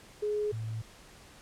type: tone pair in turn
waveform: sine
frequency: 419.4 / 111.08 Hz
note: G#4 / A2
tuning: +17 / +17 cents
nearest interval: octave + major seventh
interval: 2300 cents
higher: first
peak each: -28 / -33 dBFS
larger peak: first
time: 0.22-0.52 / 0.52-0.82 s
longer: neither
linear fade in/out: 10 ms
effects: pink hiss -54 dBFS RMS until 1.41 s + low-pass 10000 Hz 12 dB/octave